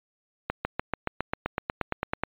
accelerating click train, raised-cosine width 0.5 ms, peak -11 dBFS, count 15, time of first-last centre 0.5-2.236 s, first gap 150 ms, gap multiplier 0.97, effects resampled to 8000 Hz

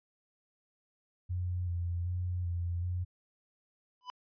sine tone with vibrato, 88.2 Hz, F2, 18 cents sharp, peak -31 dBFS, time 1.29-3.05 s, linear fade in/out 20 ms, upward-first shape square, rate 1.3 Hz, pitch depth 28 cents each way
square tone with exponential growth, 997 Hz, B5, 16 cents sharp, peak -36 dBFS, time 4.01-4.1 s, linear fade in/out 0 ms, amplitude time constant 19 ms
effects resampled to 11025 Hz

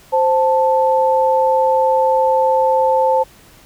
sine tone pair together, 523.3 / 880 Hz, C5 / A5, 0 / 0 cents, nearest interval major sixth, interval 900 cents, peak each -14 dBFS, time 0.12-3.24 s, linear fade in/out 20 ms, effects pink hiss -46 dBFS RMS until 3.65 s

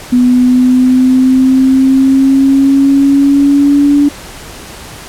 sine linear sweep, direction up, 246.9 to 288.4 Hz, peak -4 dBFS, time 0.12-4.09 s, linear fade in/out 10 ms, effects pink hiss -29 dBFS RMS until 5.08 s + low-pass 12000 Hz 12 dB/octave

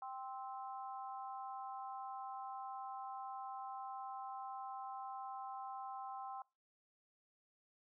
harmonic tone, 261.6 Hz, C4, in tune, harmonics 3 / 4 / 5, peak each -46 / -49 / -53 dBFS, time 0.02-6.42 s, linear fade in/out 2 ms, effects noise-tail reverb RT60 0.3 s tail -24 dB re dry

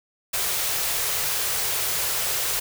white band-stop noise, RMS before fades -25 dBFS, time 0.33-2.6 s, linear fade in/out 10 ms, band 170 to 360 Hz, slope 48 dB/octave, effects none

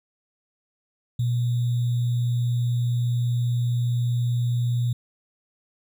sine tone with sample-and-hold, 120.6 Hz, B2, 41 cents flat, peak -20 dBFS, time 1.19-4.93 s, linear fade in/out 5 ms, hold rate 3675 Hz, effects none

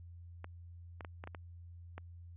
clicks, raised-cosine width 0.5 ms, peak -30 dBFS, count 7, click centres 0.444 / 1.008 / 1.048 / 1.239 / 1.274 / 1.348 / 1.98 s, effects added 86 Hz sine -49 dBFS peak until 2.36 s + resampled to 8000 Hz

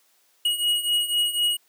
square beating tone pair, 2896 / 2900 Hz, F#7 / F#7, -38 / -35 cents, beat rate 4 Hz, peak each -27 / -23 dBFS, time 0.45-1.57 s, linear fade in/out 5 ms, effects white hiss -63 dBFS RMS until 1.68 s + high-pass 300 Hz 12 dB/octave

